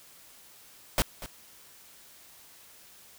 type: noise with echo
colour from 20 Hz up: pink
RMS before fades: -24 dBFS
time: 0.98-1.02 s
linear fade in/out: 0 ms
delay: 240 ms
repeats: 1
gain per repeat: -15 dB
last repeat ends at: 1.26 s
effects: white hiss -54 dBFS RMS until 3.18 s